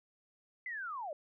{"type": "linear sweep", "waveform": "sine", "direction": "down", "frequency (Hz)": [2056, 554.4], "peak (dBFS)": -38, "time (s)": [0.66, 1.13], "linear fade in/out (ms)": 2, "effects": []}